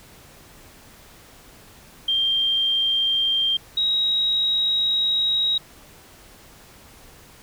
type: tone pair in turn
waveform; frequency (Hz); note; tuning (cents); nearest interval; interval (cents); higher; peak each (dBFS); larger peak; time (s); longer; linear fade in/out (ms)
sine; 3178 / 3813; G7 / A#7; +23 / +38; minor third; 315; second; -18; neither; 2.08-3.57 / 3.77-5.58; second; 5
effects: pink hiss -48 dBFS RMS until 7.42 s